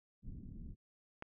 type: low-pass noise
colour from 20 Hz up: pink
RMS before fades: -48 dBFS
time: 0.22-0.76 s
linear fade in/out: 50 ms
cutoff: 240 Hz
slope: 24 dB/octave
type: click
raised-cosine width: 0.5 ms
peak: -29 dBFS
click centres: 1.224 s
effects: none